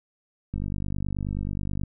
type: click train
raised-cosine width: 5 ms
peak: -18 dBFS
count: 65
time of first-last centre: 0.54-1.836 s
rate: 49.4 Hz
effects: none